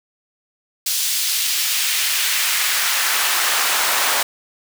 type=noise with high-pass filter sweep; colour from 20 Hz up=pink; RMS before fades=-19 dBFS; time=0.86-4.23 s; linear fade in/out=5 ms; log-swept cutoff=4300 to 820 Hz; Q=0.94; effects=none